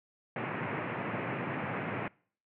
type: band-pass noise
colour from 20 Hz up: pink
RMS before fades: -36 dBFS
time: 0.36-2.08 s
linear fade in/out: 2 ms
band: 110 to 2500 Hz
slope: 48 dB/octave
effects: noise-tail reverb RT60 0.5 s tail -25 dB re dry